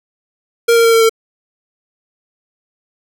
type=tone with pitch steps; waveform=square; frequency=466.2 / 462.2 / 458.2 / 454.2 / 450.3 Hz; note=A#4 / A#4 / A#4 / A#4 / A4; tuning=0 / -15 / -30 / -45 / +40 cents; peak=-8 dBFS; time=0.68-1.095 s; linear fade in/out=10 ms; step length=83 ms; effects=none